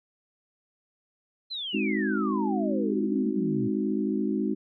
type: exponential sweep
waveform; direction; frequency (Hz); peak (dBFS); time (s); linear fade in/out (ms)
sine; down; 4186 to 115.4; -31; 1.5-3.69; 20
type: chord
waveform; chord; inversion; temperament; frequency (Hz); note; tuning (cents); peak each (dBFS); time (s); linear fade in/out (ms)
sine; Ab dominant seventh; none; equal; 207.7 / 261.6 / 311.1 / 370; Ab3 / C4 / Eb4 / Gb4; 0 / 0 / 0 / 0; -28 / -31 / -30 / -32; 1.73-4.55; 20
effects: none